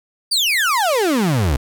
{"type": "exponential sweep", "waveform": "35% pulse", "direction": "down", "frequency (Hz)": [4839, 61.74], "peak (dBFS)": -13, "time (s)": [0.31, 1.57], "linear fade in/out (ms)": 10, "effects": []}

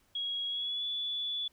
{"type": "tone with pitch glide", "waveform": "sine", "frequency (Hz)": [3310, 3443], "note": ["G#7", "A7"], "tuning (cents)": [-6, -38], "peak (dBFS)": -32, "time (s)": [0.15, 1.48], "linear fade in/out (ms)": 5, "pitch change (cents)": 68, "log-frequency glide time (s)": [0.48, 0.85], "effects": ["pink hiss -69 dBFS RMS until 1.52 s"]}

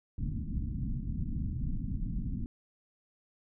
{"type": "low-pass noise", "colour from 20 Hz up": "pink", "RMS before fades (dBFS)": -34, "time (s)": [0.18, 2.46], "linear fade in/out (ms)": 2, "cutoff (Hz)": 260, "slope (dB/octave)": 48, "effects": []}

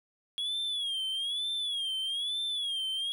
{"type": "tone with vibrato", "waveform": "triangle", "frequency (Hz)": 3322, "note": "G#7", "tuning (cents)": 0, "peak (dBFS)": -29, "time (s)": [0.38, 3.12], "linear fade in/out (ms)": 0, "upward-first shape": "sine", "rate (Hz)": 1.1, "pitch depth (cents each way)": 120, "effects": []}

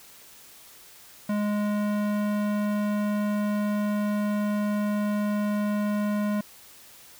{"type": "tone with low-pass filter", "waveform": "square", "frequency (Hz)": 207.7, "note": "G#3", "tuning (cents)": 0, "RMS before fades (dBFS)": -26, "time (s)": [1.29, 6.41], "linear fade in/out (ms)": 5, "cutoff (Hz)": 1900, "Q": 0.66, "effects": ["white hiss -50 dBFS RMS until 7.19 s"]}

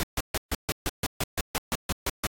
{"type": "noise bursts", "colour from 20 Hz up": "pink", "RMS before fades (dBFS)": -27, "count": 14, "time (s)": [0, 2.268], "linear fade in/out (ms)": 0, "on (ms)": 32, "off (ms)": 140, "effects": ["AAC 48 kbps"]}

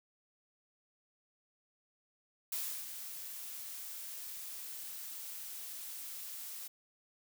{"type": "noise with ADSR envelope", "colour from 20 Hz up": "blue", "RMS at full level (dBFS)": -37, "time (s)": [2.52, 6.68], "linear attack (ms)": 4, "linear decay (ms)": 330, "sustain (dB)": -8, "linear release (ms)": 10, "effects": []}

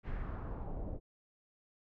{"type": "noise with low-pass filter sweep", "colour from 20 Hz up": "brown", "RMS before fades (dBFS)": -40, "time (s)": [0.03, 1], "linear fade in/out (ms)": 50, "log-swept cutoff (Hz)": [2200, 500], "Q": 1.9, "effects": []}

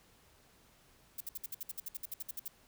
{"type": "noise bursts", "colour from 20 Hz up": "violet", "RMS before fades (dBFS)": -40, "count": 16, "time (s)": [1.18, 2.481], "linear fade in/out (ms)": 5, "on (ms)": 26, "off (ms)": 59, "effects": ["pink hiss -65 dBFS RMS until 2.67 s"]}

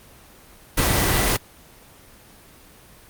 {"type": "tone in noise", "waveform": "sine", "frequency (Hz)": 1971, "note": "B6", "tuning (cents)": -4, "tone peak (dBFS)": -30, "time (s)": [0.77, 1.37], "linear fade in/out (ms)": 10, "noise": "pink", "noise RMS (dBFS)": -19, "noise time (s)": [0.77, 1.37], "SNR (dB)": -14, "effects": ["pink hiss -48 dBFS RMS until 3.09 s", "Opus 24 kbps"]}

